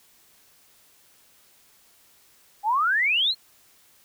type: exponential sweep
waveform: sine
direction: up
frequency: 795 to 4345 Hz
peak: -19 dBFS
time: 2.63-3.35 s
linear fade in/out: 50 ms
effects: white hiss -58 dBFS RMS until 4.04 s